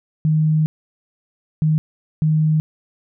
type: tone bursts at uneven times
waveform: sine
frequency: 155.56 Hz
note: D#3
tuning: in tune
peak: -13 dBFS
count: 3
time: 0.25-0.66 / 1.62-1.78 / 2.22-2.6 s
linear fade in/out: 0 ms
effects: none